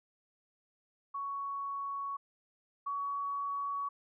sine tone pair in turn, 1115 / 1126 Hz, C#6 / C#6, +10 / +27 cents, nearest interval unison, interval 17 cents, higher second, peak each -35 / -33 dBFS, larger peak second, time 1.14-2.17 / 2.86-3.89 s, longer neither, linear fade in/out 10 ms, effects none

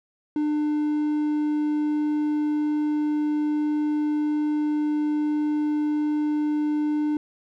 triangle tone with hard clipping, 299.9 Hz, D4, 36 cents sharp, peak -22 dBFS, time 0.36-7.17 s, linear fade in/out 2 ms, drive 6 dB, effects none

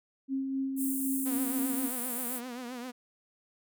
sine tone with tremolo, 268.6 Hz, C4, 46 cents sharp, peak -28 dBFS, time 0.28-1.9 s, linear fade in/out 50 ms, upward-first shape sine, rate 3.9 Hz, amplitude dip 35%
pink high-pass noise, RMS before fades -36 dBFS, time 0.76-2.41 s, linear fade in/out 50 ms, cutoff 8300 Hz, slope 48 dB/octave
sawtooth tone with vibrato, 246.9 Hz, B3, in tune, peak -34 dBFS, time 1.25-2.92 s, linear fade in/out 20 ms, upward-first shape triangle, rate 7.6 Hz, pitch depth 100 cents each way
effects none

